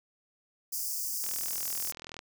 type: high-pass noise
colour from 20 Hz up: white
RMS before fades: -34 dBFS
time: 0.72-1.92 s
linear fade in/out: 10 ms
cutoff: 4800 Hz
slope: 96 dB/octave
type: click train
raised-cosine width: 0.2 ms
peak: -25 dBFS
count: 40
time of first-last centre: 1.24-2.191 s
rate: 41 Hz
effects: none